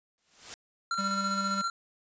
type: noise with exponential growth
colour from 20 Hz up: white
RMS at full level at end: -38 dBFS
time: 0.18-0.54 s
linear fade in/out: 0 ms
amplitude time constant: 78 ms
type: tone with tremolo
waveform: square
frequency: 1369 Hz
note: F6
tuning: 35 cents flat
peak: -28 dBFS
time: 0.91-1.7 s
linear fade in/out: 2 ms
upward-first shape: square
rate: 15 Hz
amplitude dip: 40%
type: tone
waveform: square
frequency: 196.9 Hz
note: G3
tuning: 8 cents sharp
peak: -34 dBFS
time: 0.98-1.62 s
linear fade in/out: 10 ms
effects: resampled to 16000 Hz